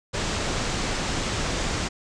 pink low-pass noise, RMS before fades -27 dBFS, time 0.13-1.89 s, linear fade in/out 20 ms, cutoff 8000 Hz, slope 48 dB/octave, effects none

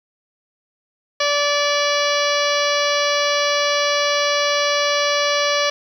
harmonic tone with a mistuned harmonic, 580 Hz, D5, 22 cents flat, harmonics 1 / 2 / 3 / 4 / 5 / 6 / 7 / 8 / 9 / 10, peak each -20 / -23 / -25 / -26 / -27 / -28 / -28 / -29 / -30 / -30 dBFS, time 1.2-5.7 s, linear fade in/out 5 ms, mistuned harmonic 6, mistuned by -39 cents, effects 8-bit

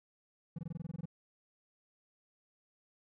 triangle tone bursts, 164.81 Hz, E3, in tune, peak -35 dBFS, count 11, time 0.56-1.056 s, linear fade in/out 5 ms, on 26 ms, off 21 ms, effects none

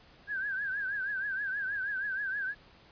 sine tone with vibrato, 1599 Hz, G6, 34 cents sharp, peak -31 dBFS, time 0.27-2.55 s, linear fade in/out 50 ms, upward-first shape triangle, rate 6.3 Hz, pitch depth 120 cents each way, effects pink hiss -58 dBFS RMS until 2.91 s + resampled to 11025 Hz

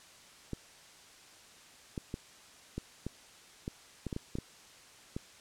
clicks, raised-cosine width 3 ms, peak -23 dBFS, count 12, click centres 0.533 / 1.978 / 2.141 / 2.78 / 3.066 / 3.679 / 4.067 / 4.128 / 4.164 / 4.354 / 4.386 / 5.165 s, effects white hiss -56 dBFS RMS until 5.4 s + low-pass 8000 Hz 12 dB/octave

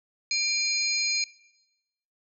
sine tone cluster, 2380 / 4198 / 4941 / 6590 Hz, D7 / C8 / D#8 / G#8, +22 / +5 / -13 / -14 cents, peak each -28 / -28 / -32 / -31 dBFS, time 0.31-1.24 s, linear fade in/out 2 ms, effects noise-tail reverb RT60 0.9 s tail -19 dB re dry

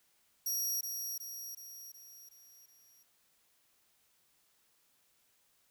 20% pulse tone with echo, 5680 Hz, F8, 28 cents sharp, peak -27 dBFS, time 0.46-0.81 s, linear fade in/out 5 ms, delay 370 ms, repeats 6, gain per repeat -5 dB, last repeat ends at 3.03 s, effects white hiss -72 dBFS RMS until 5.7 s

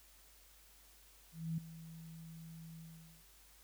sine tone with ADSR envelope, 162.9 Hz, E3, 20 cents flat, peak -34 dBFS, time 1.32-3.25 s, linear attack 260 ms, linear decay 4 ms, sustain -15 dB, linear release 460 ms, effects added 50 Hz sine -66 dBFS peak until 3.63 s + white hiss -64 dBFS RMS until 3.63 s

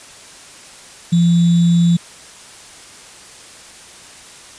sine tone with sample-and-hold, 171.3 Hz, F3, 33 cents flat, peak -9 dBFS, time 1.12-1.97 s, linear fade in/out 10 ms, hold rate 3675 Hz, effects white hiss -39 dBFS RMS until 4.58 s + resampled to 22050 Hz

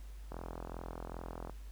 click train, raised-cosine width 1 ms, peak -29 dBFS, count 51, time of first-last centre 0.32-1.496 s, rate 42.5 Hz, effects added 50 Hz sine -45 dBFS peak until 1.71 s + pink hiss -63 dBFS RMS until 1.71 s

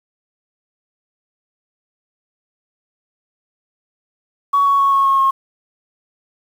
sine tone with pitch steps, 1124 / 1114.9 / 1106 / 1097.1 / 1088.2 / 1079.5 Hz, C#6 / C#6 / C#6 / C#6 / C#6 / C#6, +24 / +10 / -4 / -18 / -32 / -46 cents, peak -10 dBFS, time 4.53-5.31 s, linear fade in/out 10 ms, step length 130 ms, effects tanh soft clip ceiling -6 dBFS + 7-bit

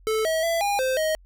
square tone with pitch steps, 437.4 / 642 / 668 / 811 / 520 / 628 Hz, A4 / E5 / E5 / G#5 / C5 / D#5, -10 / -46 / +23 / -41 / -11 / +16 cents, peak -22 dBFS, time 0.07-1.15 s, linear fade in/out 0 ms, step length 180 ms, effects added 45 Hz sine -49 dBFS peak until 1.25 s

